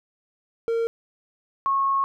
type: tone pair in turn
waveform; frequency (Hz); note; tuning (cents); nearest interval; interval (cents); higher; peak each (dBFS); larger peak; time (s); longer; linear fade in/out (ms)
triangle / sine; 459.7 / 1093.4; A#4 / C#6; -24 / -24; octave + minor third; 1500; second; -19; neither; 0.68-0.87 / 1.66-2.04; second; 0
effects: none